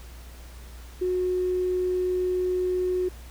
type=tone with tanh clipping; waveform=triangle; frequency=365.1 Hz; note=F#4; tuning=23 cents flat; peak=-22 dBFS; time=1.01-3.09 s; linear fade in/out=10 ms; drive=2 dB; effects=added 60 Hz sine -41 dBFS peak until 3.3 s + pink hiss -50 dBFS RMS until 3.3 s